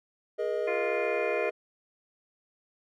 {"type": "chord", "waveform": "triangle", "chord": "Ab suspended second", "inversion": "none", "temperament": "equal with one note detuned", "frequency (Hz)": [415.3, 476.5, 622.3], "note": ["Ab4", "Bb4", "Eb5"], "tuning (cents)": [0, 38, 0], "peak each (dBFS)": -30, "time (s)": [0.38, 1.51], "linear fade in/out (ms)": 20}
{"type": "harmonic tone", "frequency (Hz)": 348.5, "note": "F4", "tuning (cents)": -4, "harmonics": [1, 2, 3, 4, 5, 6, 7], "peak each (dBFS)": [-39, -37, -41, -42, -42, -39, -36], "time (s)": [0.67, 1.5], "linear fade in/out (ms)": 10}
{"effects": []}